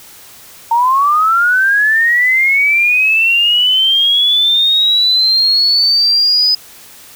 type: linear sweep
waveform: sine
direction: up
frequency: 907 to 5020 Hz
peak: -8 dBFS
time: 0.71-6.55 s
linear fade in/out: 5 ms
effects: white hiss -38 dBFS RMS until 7.15 s